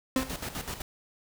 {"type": "tone with exponential decay", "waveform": "35% pulse", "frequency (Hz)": 261.6, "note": "C4", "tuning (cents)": 0, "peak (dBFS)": -19, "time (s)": [0.16, 0.34], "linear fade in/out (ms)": 2, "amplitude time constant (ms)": 39}
{"type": "noise with tremolo", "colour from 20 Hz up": "pink", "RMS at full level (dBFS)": -35, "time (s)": [0.17, 0.82], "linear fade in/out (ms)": 2, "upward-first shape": "square", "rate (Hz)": 7.9, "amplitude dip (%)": 65}
{"effects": []}